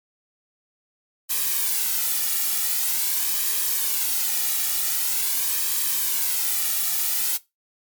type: noise with flanger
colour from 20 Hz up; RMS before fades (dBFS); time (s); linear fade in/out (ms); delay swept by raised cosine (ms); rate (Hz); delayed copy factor
blue; -23; 1.29-7.38; 20; 1.4 to 1.93; 0.45; -0.55
effects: noise-tail reverb RT60 0.2 s tail -18 dB re dry + MP3 96 kbps